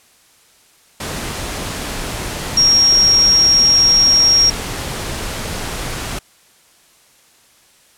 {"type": "tone in noise", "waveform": "sine", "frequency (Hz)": 5588, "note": "F8", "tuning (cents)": 0, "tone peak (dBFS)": -8, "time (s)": [2.57, 4.5], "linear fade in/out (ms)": 5, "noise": "pink", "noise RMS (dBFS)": -24, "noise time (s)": [1, 6.19], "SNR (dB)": 13, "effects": ["white hiss -51 dBFS RMS until 7.97 s", "low-pass 11000 Hz 12 dB/octave"]}